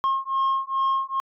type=beating tone pair; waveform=sine; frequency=1074 / 1076.4 Hz; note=C6 / C6; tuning=+45 / +49 cents; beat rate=2.4 Hz; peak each=-22 dBFS; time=0.04-1.2 s; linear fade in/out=0 ms; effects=tanh soft clip ceiling -18 dBFS